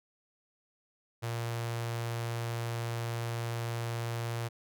sawtooth tone with notch filter, 116.54 Hz, A#2, in tune, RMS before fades -35 dBFS, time 1.22-4.49 s, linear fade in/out 20 ms, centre 250 Hz, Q 1.4, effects none

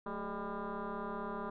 sine tone with frequency modulation, 388.3 Hz, G4, 16 cents flat, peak -36 dBFS, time 0.06-1.5 s, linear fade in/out 5 ms, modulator 203 Hz, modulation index 4.5, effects tanh soft clip ceiling -33 dBFS

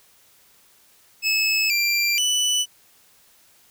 25% pulse tone with pitch steps, 2596 / 2369 / 2977 Hz, E7 / D7 / F#7, -27 / +14 / +10 cents, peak -15 dBFS, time 1.22-2.66 s, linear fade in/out 50 ms, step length 480 ms, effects white hiss -56 dBFS RMS until 3.7 s

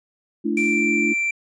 sine chord, A suspended fourth, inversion none, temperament equal with one note detuned, 220 / 293.7 / 337.9 Hz, A3 / D4 / E4, 0 / 0 / +43 cents, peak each -24 dBFS, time 0.44-1.14 s, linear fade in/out 20 ms
blue noise with exponential decay, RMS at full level -37 dBFS, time 0.57-1.31 s, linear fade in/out 0 ms, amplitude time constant 160 ms
triangle tone, 2349 Hz, D7, in tune, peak -18 dBFS, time 0.57-1.31 s, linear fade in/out 5 ms
effects resampled to 22050 Hz

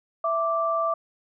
sine tone pair together, 661 / 1172.1 Hz, E5 / D6, +5 / -4 cents, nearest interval minor seventh, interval 991 cents, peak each -25 / -24 dBFS, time 0.24-0.94 s, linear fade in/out 5 ms, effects none

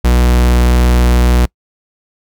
45% pulse tone, 60.9 Hz, B1, 24 cents flat, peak -7 dBFS, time 0.04-1.46 s, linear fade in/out 10 ms, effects noise-tail reverb RT60 0.1 s tail -26 dB re dry

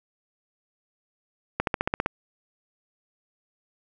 accelerating click train, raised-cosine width 0.5 ms, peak -8 dBFS, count 8, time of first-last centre 1.6-2.061 s, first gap 72 ms, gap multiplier 0.97, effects none

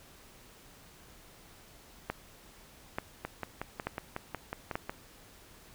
two click trains, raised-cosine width 0.5 ms, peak -17 / -20 dBFS, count 4 / 10, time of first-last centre 2.1-4.755 / 3.25-4.895 s, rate 1.13 / 5.47 Hz, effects pink hiss -56 dBFS RMS until 5.74 s

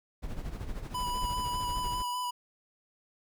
brown noise with tremolo, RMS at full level -35 dBFS, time 0.22-2.03 s, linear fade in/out 20 ms, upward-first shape sine, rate 13 Hz, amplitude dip 60%
square tone with vibrato, 987.8 Hz, B5, in tune, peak -32 dBFS, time 0.94-2.31 s, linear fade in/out 10 ms, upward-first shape square, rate 5 Hz, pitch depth 14 cents each way
effects none

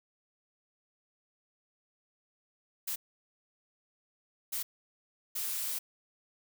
blue noise bursts at uneven times, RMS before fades -35 dBFS, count 3, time 2.87-2.96 / 4.52-4.63 / 5.35-5.79 s, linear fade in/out 10 ms, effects none

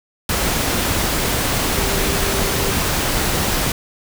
sine tone in noise, 394.3 Hz, G4, 10 cents sharp, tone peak -27 dBFS, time 1.77-2.71 s, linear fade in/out 2 ms, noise pink, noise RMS -19 dBFS, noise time 0.29-3.72 s, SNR -11 dB, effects none

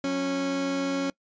30% pulse tone pair together, 181.37 / 275.2 Hz, F#3 / C#4, -34 / -12 cents, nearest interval perfect fifth, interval 722 cents, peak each -34 / -23 dBFS, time 0.04-1.1 s, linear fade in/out 2 ms, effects noise-tail reverb RT60 0.1 s tail -24 dB re dry + resampled to 16000 Hz

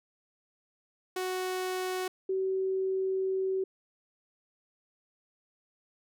sawtooth / sine tone pair in turn, 370 / 380.4 Hz, F#4 / F#4, 0 / +48 cents, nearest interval unison, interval 48 cents, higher second, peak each -27 dBFS, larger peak neither, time 1.16-2.08 / 2.29-3.64 s, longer second, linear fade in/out 5 ms, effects none

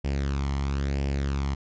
sawtooth tone with flanger, 69.3 Hz, C#2, in tune, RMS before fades -27 dBFS, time 0.04-1.55 s, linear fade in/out 10 ms, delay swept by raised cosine 0.38 to 0.97 ms, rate 1 Hz, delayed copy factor +0.6, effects resampled to 16000 Hz

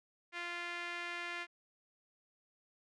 sawtooth tone with band-pass filter, 347.4 Hz, F4, 9 cents flat, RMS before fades -42 dBFS, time 0.32-1.47 s, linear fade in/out 50 ms, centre 2100 Hz, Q 2.1, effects resampled to 24000 Hz

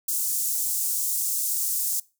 pink high-pass noise, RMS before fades -26 dBFS, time 0.08-2 s, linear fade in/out 5 ms, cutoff 7100 Hz, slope 24 dB/octave, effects noise-tail reverb RT60 0.3 s tail -22 dB re dry

